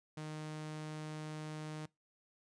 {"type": "tone", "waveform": "sawtooth", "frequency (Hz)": 154.2, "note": "D#3", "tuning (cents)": -15, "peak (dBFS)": -38, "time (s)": [0.17, 1.86], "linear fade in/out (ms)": 5, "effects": ["noise-tail reverb RT60 0.2 s tail -23 dB re dry", "resampled to 22050 Hz"]}